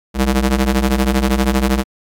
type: ring-modulated tone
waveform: sawtooth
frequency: 130.81 Hz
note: C3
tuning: in tune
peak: -6 dBFS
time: 0.14-1.84 s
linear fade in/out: 50 ms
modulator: 71.7 Hz
effects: AAC 64 kbps